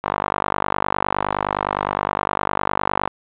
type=tone with band-pass filter; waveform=sawtooth; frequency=49.74 Hz; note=G1; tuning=26 cents sharp; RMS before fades=-23 dBFS; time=0.03-3.09 s; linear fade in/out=20 ms; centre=1000 Hz; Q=2.4; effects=resampled to 8000 Hz + 7-bit